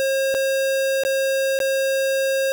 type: tone with dropouts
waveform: square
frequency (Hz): 538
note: C5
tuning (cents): +48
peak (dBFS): -19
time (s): 0-2.52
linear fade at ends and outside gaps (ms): 0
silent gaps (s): 0.342-0.348 / 1.036-1.05 / 1.59-1.602
effects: none